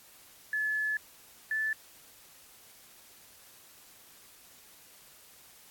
sine tone pair in turn, 1720 / 1749.1 Hz, A6 / A6, -40 / -11 cents, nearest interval unison, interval 29 cents, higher second, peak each -28 dBFS, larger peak neither, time 0.53-0.97 / 1.51-1.73 s, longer first, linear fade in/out 2 ms, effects white hiss -56 dBFS RMS until 5.7 s + AAC 64 kbps

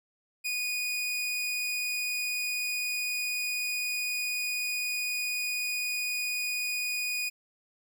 sawtooth tone, 2469 Hz, D#7, 14 cents flat, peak -26 dBFS, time 0.44-7.3 s, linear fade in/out 20 ms, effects none

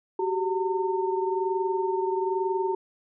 sine tone cluster, 375.4 / 396.5 / 909 Hz, F#4 / G4 / A#5, +25 / +20 / -44 cents, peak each -26 / -31 / -29 dBFS, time 0.19-2.75 s, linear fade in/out 5 ms, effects none

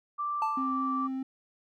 sine tone with pitch glide, 1174.7 to 1166.6 Hz, D6 to D6, 0 to -12 cents, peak -29 dBFS, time 0.18-1.08 s, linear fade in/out 20 ms, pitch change -12 cents, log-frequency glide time 0.66-0.74 s
triangle tone with exponential decay, 881 Hz, A5, 2 cents sharp, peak -23 dBFS, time 0.42-0.78 s, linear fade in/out 1 ms, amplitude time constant 77 ms
triangle tone with vibrato, 264.2 Hz, C4, 17 cents sharp, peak -29 dBFS, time 0.57-1.23 s, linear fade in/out 5 ms, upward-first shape triangle, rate 4.8 Hz, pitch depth 9 cents each way
effects none

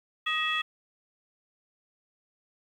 sine tone cluster, 1249 / 1897 / 2622 / 3344 Hz, D#6 / A#6 / E7 / G#7, +6 / +30 / -10 / +11 cents, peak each -31 dBFS, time 0.26-0.62 s, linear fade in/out 10 ms, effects tanh soft clip ceiling -17 dBFS + 10-bit

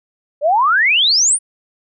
sine exponential sweep, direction up, 554.4 to 9820 Hz, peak -10 dBFS, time 0.41-1.39 s, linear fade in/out 50 ms, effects none

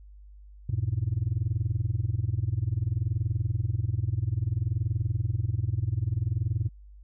sine chord, E major, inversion none, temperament just, 82.41 / 103.01 / 123.61 Hz, E2 / G#2 / B2, 0 / -14 / +2 cents, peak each -31 / -26 / -28 dBFS, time 0.69-6.69 s, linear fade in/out 5 ms, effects tanh soft clip ceiling -20 dBFS + added 50 Hz sine -46 dBFS peak until 7.03 s

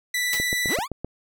sawtooth tone with vibrato, 1975.5 Hz, B6, in tune, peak -19 dBFS, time 0.14-0.76 s, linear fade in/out 5 ms, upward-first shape sine, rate 20 Hz, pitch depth 16 cents each way
white noise with exponential decay, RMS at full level -25 dBFS, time 0.33-0.48 s, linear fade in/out 1 ms, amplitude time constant 31 ms
click train, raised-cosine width 2 ms, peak -16 dBFS, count 6, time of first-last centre 0.4-1.046 s, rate 7.74 Hz
40% pulse linear sweep, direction up, 35.96 to 1214 Hz, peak -24 dBFS, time 0.67-0.88 s, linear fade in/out 50 ms
effects none

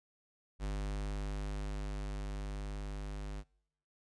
square tone with level ramp, 50.3 Hz, G1, 45 cents sharp, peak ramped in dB -35 to -40 dBFS, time 0.59-3.44 s, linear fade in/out 50 ms, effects noise-tail reverb RT60 0.8 s tail -26 dB re dry + resampled to 22050 Hz

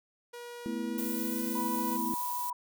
sawtooth tone with pitch glide, 480 to 495.8 Hz, B4 to B4, -49 to +7 cents, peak -38 dBFS, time 0.33-1.97 s, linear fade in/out 10 ms, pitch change +56 cents, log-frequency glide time 0.87-1.42 s
sine chord, A suspended second, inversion none, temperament equal, 220 / 246.9 / 329.6 Hz, A3 / B3 / E4, 0 / 0 / 0 cents, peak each -36 / -36 / -37 dBFS, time 0.66-2.14 s, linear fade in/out 0 ms
violet noise, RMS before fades -38 dBFS, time 0.98-2.5 s, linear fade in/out 2 ms
sine tone with vibrato, 977 Hz, B5, 19 cents flat, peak -33 dBFS, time 1.55-2.53 s, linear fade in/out 5 ms, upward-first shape triangle, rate 7.6 Hz, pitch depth 12 cents each way
effects none

